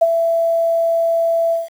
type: tone with ADSR envelope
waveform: sine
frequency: 666 Hz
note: E5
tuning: 18 cents sharp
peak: -6 dBFS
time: 0.01-1.69 s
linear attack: 13 ms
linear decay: 34 ms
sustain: -7 dB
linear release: 170 ms
effects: 7-bit